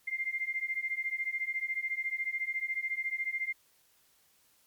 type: beating tone pair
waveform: sine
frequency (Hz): 2093 / 2107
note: C7 / C7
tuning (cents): 0 / +12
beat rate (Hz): 14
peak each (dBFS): -35 / -34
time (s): 0.07-3.53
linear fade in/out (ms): 10
effects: white hiss -67 dBFS RMS until 4.66 s + MP3 96 kbps